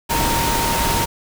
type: tone in noise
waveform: sine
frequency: 926 Hz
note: A#5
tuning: 12 cents flat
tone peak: -21 dBFS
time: 0.09-1.06 s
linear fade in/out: 20 ms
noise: pink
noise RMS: -20 dBFS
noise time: 0.09-1.06 s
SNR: -4 dB
effects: none